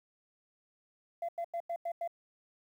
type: tone bursts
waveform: sine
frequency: 682 Hz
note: F5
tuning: 41 cents flat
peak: -31 dBFS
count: 6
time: 1.22-2.077 s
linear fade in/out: 5 ms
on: 67 ms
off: 91 ms
effects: tanh soft clip ceiling -31 dBFS + 11-bit